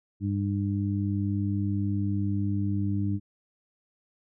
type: harmonic tone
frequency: 100.2 Hz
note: G2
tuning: 38 cents sharp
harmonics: 1 / 2 / 3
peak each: -27 / -30 / -32 dBFS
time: 0.2-3.2 s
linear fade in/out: 50 ms
effects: none